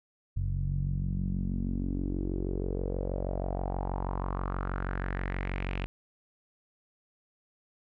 sawtooth tone with low-pass filter sweep, 46.25 Hz, F#1, in tune, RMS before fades -32 dBFS, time 0.36-5.86 s, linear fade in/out 0 ms, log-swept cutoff 110 to 2700 Hz, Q 4, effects none

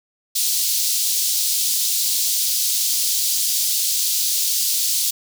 pink high-pass noise, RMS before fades -20 dBFS, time 0.35-5.11 s, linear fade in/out 10 ms, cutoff 4100 Hz, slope 24 dB/octave, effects none

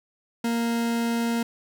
40% pulse tone, 232.8 Hz, A#3, 2 cents flat, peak -22 dBFS, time 0.44-1.43 s, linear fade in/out 5 ms, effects none

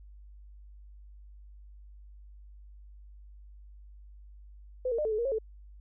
sine tone with pitch steps, 508 / 462.6 / 603 / 440.9 / 427.8 / 471.5 / 543 / 439.3 Hz, B4 / A#4 / D5 / A4 / A4 / A#4 / C#5 / A4, +49 / -13 / +46 / +4 / -49 / +20 / -36 / -3 cents, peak -27 dBFS, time 4.85-5.386 s, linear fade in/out 5 ms, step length 67 ms, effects added 50 Hz sine -48 dBFS peak until 5.8 s

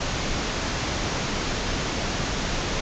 pink low-pass noise, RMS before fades -27 dBFS, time 0-2.81 s, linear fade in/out 10 ms, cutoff 7000 Hz, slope 96 dB/octave, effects none

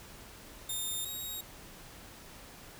10% pulse tone pair in turn, 3634 / 3781 Hz, A#7 / A#7, -45 / +24 cents, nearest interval minor second, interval 69 cents, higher second, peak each -26 / -30 dBFS, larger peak first, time 0.69-1.05 / 1.05-1.41 s, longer neither, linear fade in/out 5 ms, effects pink hiss -51 dBFS RMS until 2.79 s

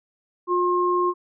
sine tone pair together, 356.6 / 1068.6 Hz, F4 / C6, +36 / +36 cents, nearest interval octave + perfect fifth, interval 1900 cents, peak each -21 dBFS, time 0.47-1.14 s, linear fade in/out 50 ms, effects none

